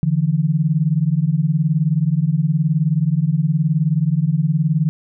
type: beating tone pair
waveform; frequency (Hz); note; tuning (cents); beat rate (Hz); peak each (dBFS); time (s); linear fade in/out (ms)
sine; 146.83 / 165.83; D3 / E3; 0 / +11; 19; -17; 0.03-4.89; 0
effects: none